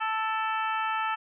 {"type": "harmonic tone with a mistuned harmonic", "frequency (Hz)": 440, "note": "A4", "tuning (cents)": 0, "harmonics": [2, 3, 4, 5, 6, 7], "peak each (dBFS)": [-30, -30, -35, -43, -37, -43], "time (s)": [0, 1.16], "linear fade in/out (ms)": 20, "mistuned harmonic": 5, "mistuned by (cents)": 55, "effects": []}